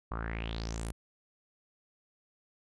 sawtooth tone with low-pass filter sweep, 56.1 Hz, A1, 34 cents sharp, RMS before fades -37 dBFS, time 0.11-0.92 s, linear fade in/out 5 ms, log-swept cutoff 1100 to 11000 Hz, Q 5.9, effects none

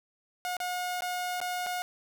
sawtooth tone with dropouts, 721 Hz, F#5, 45 cents flat, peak -27 dBFS, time 0.45-1.82 s, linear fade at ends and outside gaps 0 ms, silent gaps 0.568-0.602 / 1.007-1.021 / 1.403-1.414 / 1.663-1.668 s, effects none

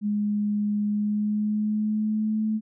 sine tone with pitch glide, 207.7 to 216.9 Hz, G#3 to A3, 0 to -25 cents, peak -22 dBFS, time 0.01-2.61 s, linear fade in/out 50 ms, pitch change +75 cents, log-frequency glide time 0.87-2.45 s, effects none

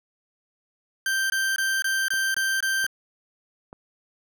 40% pulse tone bursts, 1568 Hz, G6, in tune, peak -21 dBFS, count 7, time 1.06-2.866 s, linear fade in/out 2 ms, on 240 ms, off 21 ms
clicks, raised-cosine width 1 ms, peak -30 / -30 / -27 / -27 dBFS, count 4, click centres 2.139 / 2.37 / 2.843 / 3.729 s
effects none

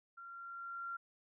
sine tone with level ramp, 1378 Hz, F6, 24 cents flat, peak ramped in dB -49 to -39 dBFS, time 0.17-0.97 s, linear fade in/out 10 ms, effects none

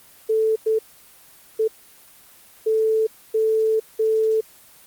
sine tone bursts at uneven times, 440 Hz, A4, in tune, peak -16 dBFS, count 6, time 0.29-0.56 / 0.66-0.79 / 1.59-1.68 / 2.66-3.07 / 3.34-3.8 / 3.99-4.41 s, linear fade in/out 10 ms, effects white hiss -49 dBFS RMS until 4.86 s + Opus 24 kbps

